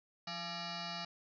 sine tone with frequency modulation, 1864.7 Hz, A#6, in tune, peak -39 dBFS, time 0.27-1.05 s, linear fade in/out 5 ms, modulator 510 Hz, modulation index 6.2, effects none

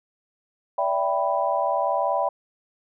sine chord, E minor seventh, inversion third, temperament equal with one note detuned, 578.6 / 659.3 / 784 / 987.8 Hz, D5 / E5 / G5 / B5, -26 / 0 / 0 / 0 cents, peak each -26 dBFS, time 0.78-2.29 s, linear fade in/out 5 ms, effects none

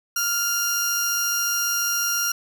sawtooth tone pair together, 1396.9 / 5682 Hz, F6 / F8, 0 / +29 cents, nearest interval 2 octaves, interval 2429 cents, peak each -21 dBFS, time 0.16-2.32 s, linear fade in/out 5 ms, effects none

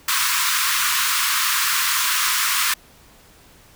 pink high-pass noise, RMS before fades -20 dBFS, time 0.08-2.74 s, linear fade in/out 5 ms, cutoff 1000 Hz, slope 96 dB/octave, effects pink hiss -50 dBFS RMS until 3.75 s

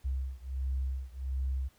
sine beating tone pair, 65.41 / 66.81 Hz, C2 / C2, 0 / +37 cents, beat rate 1.4 Hz, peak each -33 / -34 dBFS, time 0.04-1.69 s, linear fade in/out 20 ms, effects tanh soft clip ceiling -25 dBFS + pink hiss -66 dBFS RMS until 1.78 s

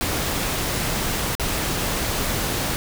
pink noise with dropouts, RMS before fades -24 dBFS, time 0.01-2.76 s, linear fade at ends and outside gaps 0 ms, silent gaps 1.352-1.397 s, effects none

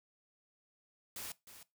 white noise with echo, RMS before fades -44 dBFS, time 1.16-1.32 s, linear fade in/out 2 ms, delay 310 ms, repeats 1, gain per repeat -11 dB, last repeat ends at 1.63 s, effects noise-tail reverb RT60 0.2 s tail -19 dB re dry

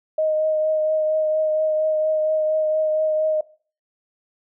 sine tone with vibrato, 622.3 Hz, D#5, in tune, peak -17 dBFS, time 0.18-3.41 s, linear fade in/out 5 ms, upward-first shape triangle, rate 4.3 Hz, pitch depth 16 cents each way, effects noise-tail reverb RT60 0.4 s tail -19 dB re dry

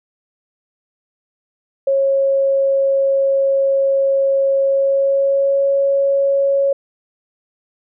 sine tone with pitch glide, 546 to 553.3 Hz, C#5 to C#5, -26 to -3 cents, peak -12 dBFS, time 1.87-6.73 s, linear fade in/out 5 ms, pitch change +23 cents, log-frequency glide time 4.6-5.64 s, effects none

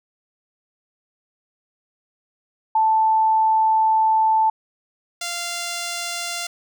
sine / 5% pulse tone pair in turn, 880 / 693.4 Hz, A5 / F5, 0 / -13 cents, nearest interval major third, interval 413 cents, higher first, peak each -14 dBFS, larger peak neither, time 2.75-4.5 / 5.21-6.47 s, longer first, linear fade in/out 5 ms, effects none

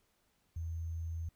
sine tone with sample-and-hold, 82.41 Hz, E2, in tune, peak -36 dBFS, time 0.56-1.29 s, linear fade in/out 5 ms, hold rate 6300 Hz, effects pink hiss -75 dBFS RMS until 1.35 s

